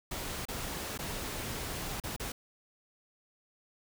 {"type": "noise with dropouts", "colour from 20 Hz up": "pink", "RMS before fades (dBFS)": -38, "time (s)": [0.11, 2.32], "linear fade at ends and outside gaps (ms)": 5, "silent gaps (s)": [[0.454, 0.484], [0.977, 0.989], [2.001, 2.037], [2.164, 2.197]], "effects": []}